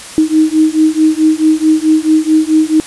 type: beating tone pair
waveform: sine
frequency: 311.1 / 315.7 Hz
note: D#4 / D#4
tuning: 0 / +25 cents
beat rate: 4.6 Hz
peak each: -10 dBFS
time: 0.18-2.8 s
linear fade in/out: 0 ms
effects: white hiss -29 dBFS RMS until 2.86 s + resampled to 24000 Hz